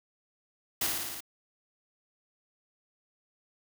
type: noise with echo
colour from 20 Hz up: white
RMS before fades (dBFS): -29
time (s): 0.81-0.87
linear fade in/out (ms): 5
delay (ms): 56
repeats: 6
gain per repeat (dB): -2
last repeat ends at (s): 1.206
effects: none